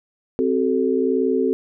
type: chord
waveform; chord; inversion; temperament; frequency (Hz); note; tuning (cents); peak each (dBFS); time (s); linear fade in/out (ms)
sine; F# diminished; second; equal with one note detuned; 261.6 / 378.4 / 440; C4 / F#4 / A4; 0 / +39 / 0; -21; 0.39-1.53; 0
effects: none